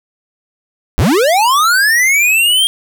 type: linear sweep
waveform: square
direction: up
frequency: 38.89 to 3229 Hz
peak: -9 dBFS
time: 0.98-2.67 s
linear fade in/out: 0 ms
effects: none